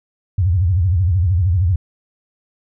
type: tone with vibrato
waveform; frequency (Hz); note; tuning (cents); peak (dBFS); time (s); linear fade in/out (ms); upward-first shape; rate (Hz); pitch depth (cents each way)
sine; 89.6; F2; +45; -12; 0.38-1.76; 5; sine; 13; 200
effects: none